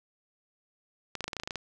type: clicks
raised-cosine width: 0.2 ms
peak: -17 dBFS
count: 11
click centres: 1.153 / 1.207 / 1.242 / 1.28 / 1.332 / 1.367 / 1.399 / 1.435 / 1.475 / 1.508 / 1.557 s
effects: none